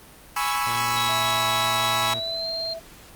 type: chord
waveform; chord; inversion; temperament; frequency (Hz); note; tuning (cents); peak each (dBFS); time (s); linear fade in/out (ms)
sawtooth; C# minor seventh; second; equal; 830.6 / 987.8 / 1108.7 / 1318.5; G#5 / B5 / C#6 / E6; 0 / 0 / 0 / 0; -24; 0.36-2.14; 5
type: tone with vibrato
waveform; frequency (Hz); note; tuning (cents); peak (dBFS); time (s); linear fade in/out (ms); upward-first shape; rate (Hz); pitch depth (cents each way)
sawtooth; 115.9; A#2; -10; -30; 0.66-2.2; 10; sine; 7; 15
type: tone with pitch glide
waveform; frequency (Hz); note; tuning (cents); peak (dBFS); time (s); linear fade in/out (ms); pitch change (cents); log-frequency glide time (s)
sine; 3856 to 4181; B7 to C8; -42 to -2; -27; 0.96-2.74; 10; +140; 2.13-2.48
type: tone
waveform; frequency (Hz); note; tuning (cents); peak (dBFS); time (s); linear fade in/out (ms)
sine; 658; E5; -3; -32; 1.08-2.8; 20
effects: pink hiss -47 dBFS RMS until 3.15 s + Opus 32 kbps